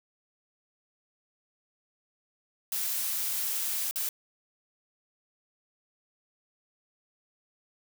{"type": "noise with dropouts", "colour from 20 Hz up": "blue", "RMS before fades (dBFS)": -31, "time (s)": [2.72, 4.09], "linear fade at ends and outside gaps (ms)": 2, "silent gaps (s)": [3.911, 3.958], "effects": []}